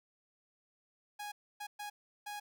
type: tone bursts at uneven times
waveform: sawtooth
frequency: 828 Hz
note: G#5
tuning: 5 cents flat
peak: -37 dBFS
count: 4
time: 1.19-1.32 / 1.6-1.67 / 1.79-1.9 / 2.26-2.4 s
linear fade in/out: 10 ms
effects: none